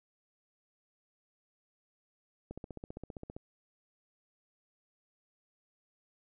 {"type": "click train", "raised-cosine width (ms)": 2, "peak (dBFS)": -29, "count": 14, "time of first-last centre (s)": [2.51, 3.365], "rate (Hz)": 15.2, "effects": []}